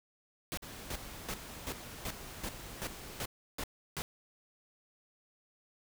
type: noise bursts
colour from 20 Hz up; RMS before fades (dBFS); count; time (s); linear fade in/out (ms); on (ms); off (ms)
pink; -38; 10; 0.52-4.02; 0; 53; 330
type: noise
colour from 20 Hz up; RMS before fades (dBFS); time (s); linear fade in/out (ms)
pink; -47; 0.62-3.26; 10
effects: none